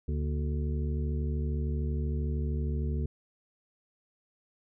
harmonic tone with a mistuned harmonic, 73 Hz, D2, 10 cents flat, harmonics 1 / 2 / 3 / 5 / 6, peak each -29 / -35 / -39 / -43 / -45 dBFS, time 0.08-3.06 s, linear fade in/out 5 ms, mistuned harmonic 3, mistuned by +120 cents, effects none

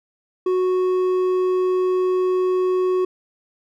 sine tone with hard clipping, 368.6 Hz, F#4, 7 cents flat, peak -18 dBFS, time 0.46-3.05 s, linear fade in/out 5 ms, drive 5 dB, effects none

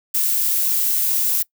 violet noise, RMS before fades -19 dBFS, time 0.14-1.43 s, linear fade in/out 10 ms, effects noise-tail reverb RT60 0.1 s tail -22 dB re dry

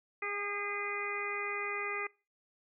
harmonic tone with a mistuned harmonic, 408.5 Hz, G#4, 29 cents flat, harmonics 1 / 2 / 3 / 4 / 5 / 6, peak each -42 / -47 / -40 / -47 / -37 / -40 dBFS, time 0.22-2.07 s, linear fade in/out 5 ms, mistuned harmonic 4, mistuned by -23 cents, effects noise-tail reverb RT60 0.3 s tail -23 dB re dry

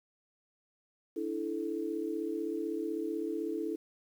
sine chord, D suspended second, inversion none, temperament equal with one note detuned, 293.7 / 329.6 / 436.2 Hz, D4 / E4 / A4, 0 / 0 / -15 cents, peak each -39 / -35 / -37 dBFS, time 1.16-3.76 s, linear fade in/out 10 ms, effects 10-bit

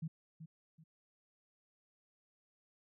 sine tone with echo, 160 Hz, D#3, 49 cents sharp, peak -37 dBFS, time 0.02-0.08 s, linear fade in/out 10 ms, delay 380 ms, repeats 2, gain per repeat -10 dB, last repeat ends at 0.84 s, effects none

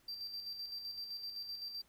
triangle tone with tremolo, 4699 Hz, D8, in tune, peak -39 dBFS, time 0.08-1.82 s, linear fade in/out 5 ms, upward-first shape square, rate 7.8 Hz, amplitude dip 45%, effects pink hiss -70 dBFS RMS until 1.88 s

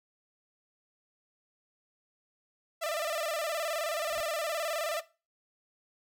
sawtooth tone with vibrato, 633 Hz, D#5, 30 cents sharp, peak -27 dBFS, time 2.81-5.01 s, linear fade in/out 20 ms, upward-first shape square, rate 19 Hz, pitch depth 90 cents each way
pink noise with exponential growth, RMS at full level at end -44 dBFS, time 3.99-4.21 s, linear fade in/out 5 ms, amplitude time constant 47 ms
effects noise-tail reverb RT60 0.3 s tail -17 dB re dry

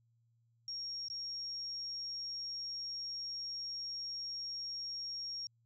sine tone with dropouts, 5570 Hz, F8, 5 cents flat, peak -39 dBFS, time 0.68-5.47 s, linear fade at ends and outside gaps 1 ms, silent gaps 1.084-1.1 s, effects added 116 Hz sine -70 dBFS peak until 5.65 s

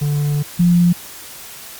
triangle / sine tone pair in turn, 146.3 / 174.43 Hz, D3 / F3, -6 / -2 cents, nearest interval minor third, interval 304 cents, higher second, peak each -13 / -9 dBFS, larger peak second, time 0.01-0.43 / 0.59-0.93 s, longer first, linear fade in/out 10 ms, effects white hiss -35 dBFS RMS until 1.79 s + Opus 48 kbps

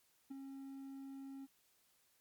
triangle tone with ADSR envelope, 271.5 Hz, C#4, 36 cents flat, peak -40 dBFS, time 0.3-1.47 s, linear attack 13 ms, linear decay 12 ms, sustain -5 dB, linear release 31 ms, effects white hiss -74 dBFS RMS until 2.2 s + MP3 96 kbps

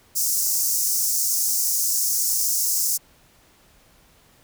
pink high-pass noise, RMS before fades -22 dBFS, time 0.15-2.98 s, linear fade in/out 20 ms, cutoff 5400 Hz, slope 48 dB/octave, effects pink hiss -56 dBFS RMS until 4.43 s

